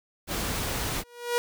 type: noise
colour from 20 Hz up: pink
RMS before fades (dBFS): -30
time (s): 0.27-1.04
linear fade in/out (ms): 50
type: tone with exponential growth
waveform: sawtooth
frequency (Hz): 480.1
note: B4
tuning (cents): -49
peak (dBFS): -17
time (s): 1.01-1.38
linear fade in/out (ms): 0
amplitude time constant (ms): 80
effects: none